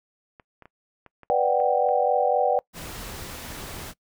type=clicks; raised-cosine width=0.5 ms; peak=-31 dBFS; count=7; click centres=0.398 / 0.623 / 0.656 / 1.063 / 1.233 / 1.602 / 1.889 s
type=chord; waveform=sine; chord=G major seventh; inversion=first; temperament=equal; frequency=493.9 / 587.3 / 740 / 784 Hz; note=B4 / D5 / F#5 / G5; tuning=0 / 0 / 0 / 0 cents; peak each=-24 dBFS; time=1.3-2.59 s; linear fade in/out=0 ms
type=noise; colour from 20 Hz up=pink; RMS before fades=-37 dBFS; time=2.73-3.94 s; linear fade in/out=50 ms
effects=noise-tail reverb RT60 0.1 s tail -23 dB re dry